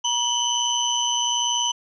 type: tone cluster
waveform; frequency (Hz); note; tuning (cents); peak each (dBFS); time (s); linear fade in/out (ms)
sine; 956 / 2976 / 3097 / 6070; A#5 / F#7 / G7 / F#8; +43 / +9 / -22 / +43; -26 / -24 / -28 / -26; 0.04-1.72; 10
effects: none